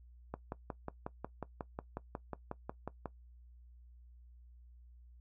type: click train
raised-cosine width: 1 ms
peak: -25 dBFS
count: 16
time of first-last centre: 0.34-3.057 s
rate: 5.52 Hz
effects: noise-tail reverb RT60 0.1 s tail -18 dB re dry + added 60 Hz sine -55 dBFS peak until 5.2 s